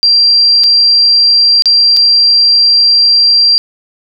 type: tone with dropouts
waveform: sine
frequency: 4732 Hz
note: D8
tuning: 12 cents sharp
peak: -4 dBFS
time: 0.03-3.58 s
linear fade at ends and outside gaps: 0 ms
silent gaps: 0.636-0.64 / 1.622-1.657 / 1.966-1.97 s
effects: none